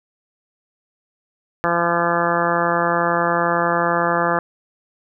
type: harmonic tone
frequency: 171.1 Hz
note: F3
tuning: 35 cents flat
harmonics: 1 / 2 / 3 / 4 / 5 / 6 / 7 / 8 / 9 / 10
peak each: -27 / -26 / -23 / -24 / -25 / -26 / -23 / -27 / -28 / -26 dBFS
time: 1.64-4.39 s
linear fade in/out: 0 ms
effects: none